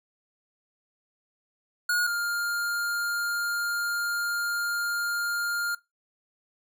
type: tone pair in turn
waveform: square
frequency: 1442 / 1405.8 Hz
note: F#6 / F6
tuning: -45 / +11 cents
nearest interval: unison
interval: 44 cents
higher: first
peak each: -23 / -27 dBFS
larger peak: first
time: 1.89-2.07 / 2.07-5.75 s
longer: second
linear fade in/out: 5 ms
effects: noise-tail reverb RT60 0.2 s tail -20 dB re dry